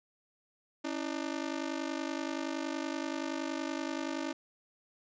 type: ring-modulated tone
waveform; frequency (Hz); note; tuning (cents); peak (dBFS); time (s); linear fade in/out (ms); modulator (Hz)
sawtooth; 300.1; D4; +38; -27; 0.84-4.33; 10; 25.3
effects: resampled to 16000 Hz